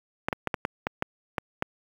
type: clicks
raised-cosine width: 0.5 ms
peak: -10 dBFS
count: 9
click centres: 0.285 / 0.328 / 0.473 / 0.542 / 0.651 / 0.869 / 1.024 / 1.382 / 1.624 s
effects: high-pass 80 Hz 12 dB/octave + 7-bit